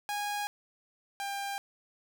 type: tone pair in turn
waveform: sawtooth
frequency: 823 / 797.3 Hz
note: G#5 / G5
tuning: -16 / +29 cents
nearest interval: minor second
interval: 55 cents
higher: first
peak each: -28 / -30 dBFS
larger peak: first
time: 0.09-0.47 / 1.2-1.58 s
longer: neither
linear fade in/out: 0 ms
effects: none